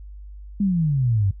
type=exponential sweep; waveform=sine; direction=down; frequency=207.7 to 93.3 Hz; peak=-17 dBFS; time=0.6-1.31 s; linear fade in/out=5 ms; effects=noise-tail reverb RT60 0.1 s tail -18 dB re dry + added 50 Hz sine -36 dBFS peak until 1.4 s